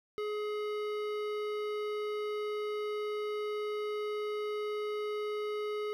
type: tone with hard clipping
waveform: sine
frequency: 420.9 Hz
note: G#4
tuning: 23 cents sharp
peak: -35 dBFS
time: 0.18-5.93 s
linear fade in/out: 0 ms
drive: 15 dB
effects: none